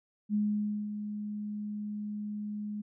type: tone with ADSR envelope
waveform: sine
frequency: 209 Hz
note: G#3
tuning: 11 cents sharp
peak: -25 dBFS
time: 0.29-2.82 s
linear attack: 52 ms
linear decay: 540 ms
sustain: -9 dB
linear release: 13 ms
effects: none